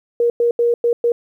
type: tone bursts at uneven times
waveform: sine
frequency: 473.3 Hz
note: A#4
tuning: 26 cents sharp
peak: -12 dBFS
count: 5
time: 0.2-0.3 / 0.4-0.51 / 0.59-0.74 / 0.84-0.93 / 1.04-1.12 s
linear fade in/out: 2 ms
effects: 9-bit